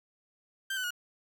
30% pulse tone with pitch steps, 1568 / 1505.9 / 1446.2 Hz, G6 / F#6 / F#6, 0 / +30 / -40 cents, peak -29 dBFS, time 0.7-0.907 s, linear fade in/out 5 ms, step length 69 ms, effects 10-bit

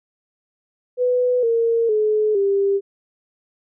sine tone with pitch steps, 496.8 / 460.9 / 427.5 / 396.6 Hz, B4 / A#4 / A4 / G4, +10 / -20 / -50 / +20 cents, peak -15 dBFS, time 0.97-2.81 s, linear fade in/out 50 ms, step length 460 ms, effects none

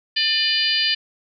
harmonic tone with a mistuned harmonic, 595 Hz, D5, 22 cents sharp, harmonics 3 / 4 / 5 / 6 / 7 / 8, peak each -26 / -27 / -22 / -28 / -25 / -22 dBFS, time 0.16-0.95 s, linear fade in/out 10 ms, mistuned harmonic 4, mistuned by +37 cents, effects none

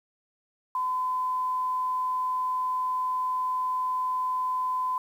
sine tone with quantisation, 1016 Hz, B5, 49 cents sharp, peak -25 dBFS, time 0.75-4.98 s, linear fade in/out 2 ms, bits 9, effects none

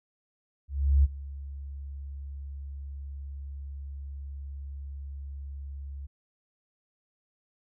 sine tone with ADSR envelope, 69.6 Hz, C#2, 8 cents sharp, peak -16 dBFS, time 0.68-6.07 s, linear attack 360 ms, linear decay 28 ms, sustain -20 dB, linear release 15 ms, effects none

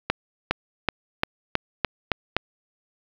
accelerating click train, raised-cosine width 0.3 ms, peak -3 dBFS, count 8, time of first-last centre 0.1-2.366 s, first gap 410 ms, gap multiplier 0.92, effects low-pass 4000 Hz 12 dB/octave + 7-bit

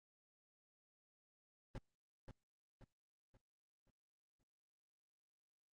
brown noise with echo, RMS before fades -44 dBFS, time 1.75-1.78 s, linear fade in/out 2 ms, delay 530 ms, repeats 5, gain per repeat -7 dB, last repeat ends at 4.43 s, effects low-pass 7000 Hz 12 dB/octave + Opus 32 kbps

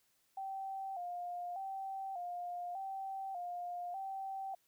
sine tone with vibrato, 740 Hz, F#5, in tune, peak -39 dBFS, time 0.37-4.55 s, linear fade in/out 5 ms, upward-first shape square, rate 0.84 Hz, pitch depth 80 cents each way, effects white hiss -75 dBFS RMS until 4.67 s

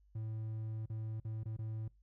triangle tone with dropouts, 110 Hz, A2, in tune, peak -36 dBFS, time 0.15-1.88 s, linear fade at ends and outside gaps 5 ms, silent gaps 0.859-0.898 / 1.201-1.248 / 1.435-1.456 / 1.567-1.588 s, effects noise-tail reverb RT60 0.2 s tail -24 dB re dry + added 50 Hz sine -64 dBFS peak until 2.02 s

